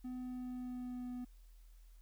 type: tone with pitch glide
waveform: triangle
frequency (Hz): 251.8 to 247.5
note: B3 to B3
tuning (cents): +34 to +4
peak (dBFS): -39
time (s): 0.04-1.25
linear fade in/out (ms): 10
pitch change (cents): -30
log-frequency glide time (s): 0.19-1.12
effects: added 41 Hz sine -56 dBFS peak until 2.01 s + white hiss -74 dBFS RMS until 2.01 s